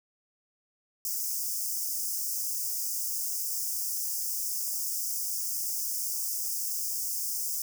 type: high-pass noise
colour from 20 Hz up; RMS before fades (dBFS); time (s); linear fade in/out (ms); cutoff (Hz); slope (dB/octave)
white; -32; 1.05-7.62; 2; 5000; 96
effects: none